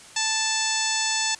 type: harmonic tone with a mistuned harmonic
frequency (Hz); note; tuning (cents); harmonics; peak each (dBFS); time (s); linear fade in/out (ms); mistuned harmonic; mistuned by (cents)
880; A5; 0; 1 / 2 / 3 / 4 / 5 / 6 / 7 / 8 / 9; -31 / -31 / -31 / -31 / -31 / -31 / -31 / -31 / -31; 0.16-1.35; 5; 8; -41
effects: white hiss -46 dBFS RMS until 1.39 s + resampled to 22050 Hz